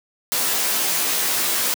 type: noise with comb filter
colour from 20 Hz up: white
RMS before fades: -21 dBFS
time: 0.32-1.74 s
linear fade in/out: 0 ms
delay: 14 ms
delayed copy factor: +1
effects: high-pass 200 Hz 12 dB/octave